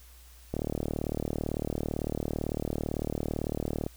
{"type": "click train", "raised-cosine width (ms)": 2, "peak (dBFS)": -17, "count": 127, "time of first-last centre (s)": [0.54, 3.865], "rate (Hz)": 37.9, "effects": ["added 60 Hz sine -51 dBFS peak until 3.96 s", "white hiss -57 dBFS RMS until 3.96 s"]}